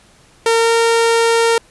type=tone with pitch glide; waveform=sawtooth; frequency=457.4 to 460.3 Hz; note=A#4 to A#4; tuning=-33 to -22 cents; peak=-7 dBFS; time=0.46-1.58 s; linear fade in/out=2 ms; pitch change=+11 cents; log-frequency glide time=0.58-0.71 s; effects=pink hiss -49 dBFS RMS until 1.7 s + resampled to 24000 Hz